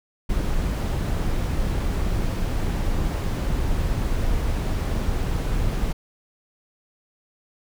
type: noise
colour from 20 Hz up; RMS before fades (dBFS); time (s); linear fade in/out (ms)
brown; -23; 0.29-5.93; 10
effects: none